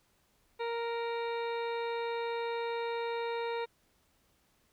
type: harmonic tone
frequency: 466.2 Hz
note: A#4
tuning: in tune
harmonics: 1 / 2 / 3 / 4 / 5 / 6 / 8 / 9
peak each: -34 / -38 / -47 / -48 / -46 / -53 / -49 / -56 dBFS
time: 0.59-3.66 s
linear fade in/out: 20 ms
effects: pink hiss -71 dBFS RMS until 4.72 s